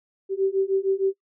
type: beating tone pair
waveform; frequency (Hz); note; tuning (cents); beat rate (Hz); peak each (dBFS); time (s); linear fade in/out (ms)
sine; 383.6 / 390.1; G4 / G4; -37 / -8; 6.5; -23 / -23; 0.29-1.14; 50
effects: noise-tail reverb RT60 0.1 s tail -18 dB re dry